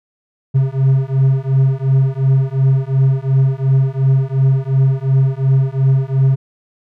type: beating tone pair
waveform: triangle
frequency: 132.6 / 135.4 Hz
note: C3 / C#3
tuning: +23 / -40 cents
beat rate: 2.8 Hz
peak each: -12 dBFS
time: 0.54-6.36 s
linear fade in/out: 20 ms
effects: none